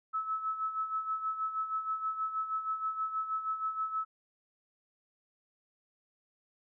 sine tone with tremolo, 1300 Hz, E6, 24 cents flat, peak -29 dBFS, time 0.13-4.05 s, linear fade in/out 20 ms, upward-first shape sine, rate 6.3 Hz, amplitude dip 65%, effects none

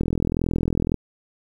click train, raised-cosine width 3 ms, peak -9 dBFS, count 40, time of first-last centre 0.01-0.943 s, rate 41.8 Hz, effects 8-bit

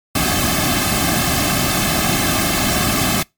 pink noise with comb filter, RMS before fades -17 dBFS, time 0.15-3.23 s, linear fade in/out 5 ms, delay 2.1 ms, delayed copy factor -0.95, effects noise-tail reverb RT60 0.2 s tail -25 dB re dry + MP3 96 kbps

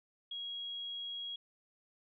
sine tone, 3300 Hz, G#7, 12 cents flat, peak -39 dBFS, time 0.31-1.36 s, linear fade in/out 5 ms, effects none

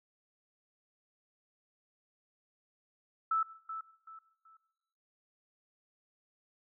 sine tone with echo, 1315 Hz, E6, 5 cents flat, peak -27 dBFS, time 3.31-3.43 s, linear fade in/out 5 ms, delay 380 ms, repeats 3, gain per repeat -10 dB, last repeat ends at 4.57 s, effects noise-tail reverb RT60 1.0 s tail -19 dB re dry

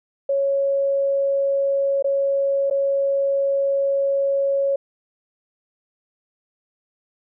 sine tone with dropouts, 553 Hz, C#5, 4 cents flat, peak -17 dBFS, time 0.29-4.76 s, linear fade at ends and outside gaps 5 ms, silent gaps 2.025-2.043 / 2.7-2.709 s, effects none

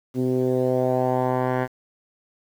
10% pulse tone with low-pass filter sweep, 127.6 Hz, C3, 43 cents flat, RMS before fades -22 dBFS, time 0.14-1.68 s, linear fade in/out 50 ms, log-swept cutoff 300 to 1500 Hz, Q 2.3, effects 8-bit

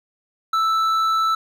sine tone with hard clipping, 1318.5 Hz, E6, in tune, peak -18 dBFS, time 0.53-1.35 s, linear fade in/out 5 ms, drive 6 dB, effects none

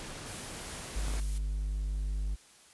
pink noise, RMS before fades -43 dBFS, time 0-1.2 s, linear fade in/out 0 ms
blue noise with tremolo, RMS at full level -43 dBFS, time 0.26-1.38 s, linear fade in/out 0 ms, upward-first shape triangle, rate 2.7 Hz, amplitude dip 30%
triangle tone, 50.3 Hz, G1, 45 cents sharp, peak -28 dBFS, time 0.95-2.36 s, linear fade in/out 20 ms
clicks, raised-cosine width 1 ms, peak -28 dBFS, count 2, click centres 1.082 / 1.138 s
effects white hiss -58 dBFS RMS until 2.73 s + resampled to 24000 Hz

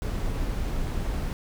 brown noise with dropouts, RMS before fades -28 dBFS, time 0.02-1.33 s, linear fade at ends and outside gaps 0 ms, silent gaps 0.872-0.876 s, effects none

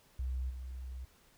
sine tone with level steps, 63.9 Hz, C2, 40 cents flat, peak -33 / -40 dBFS, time 0.19-1.05 s, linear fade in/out 5 ms, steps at 0.49 s, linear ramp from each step 20 ms, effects pink hiss -65 dBFS RMS until 1.37 s

